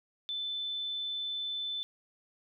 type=tone; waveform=sine; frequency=3520 Hz; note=A7; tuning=in tune; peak=-33 dBFS; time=0.29-1.83 s; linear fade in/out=0 ms; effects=none